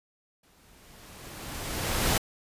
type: noise with exponential growth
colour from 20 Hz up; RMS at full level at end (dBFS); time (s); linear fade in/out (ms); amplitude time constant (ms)
pink; -23; 0.43-2.18; 5; 380
effects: resampled to 32000 Hz